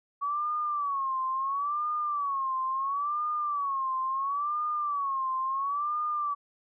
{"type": "tone with vibrato", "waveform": "sine", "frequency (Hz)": 1127, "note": "C#6", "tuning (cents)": 28, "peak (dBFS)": -27, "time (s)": [0.21, 6.35], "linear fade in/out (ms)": 20, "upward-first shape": "sine", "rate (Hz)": 0.73, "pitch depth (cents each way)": 130, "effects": []}